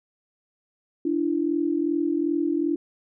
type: tone pair together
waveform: sine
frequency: 294.1 / 336.7 Hz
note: D4 / E4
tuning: +3 / +37 cents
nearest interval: major second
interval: 234 cents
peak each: -24 dBFS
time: 1.05-2.76 s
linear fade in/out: 5 ms
effects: none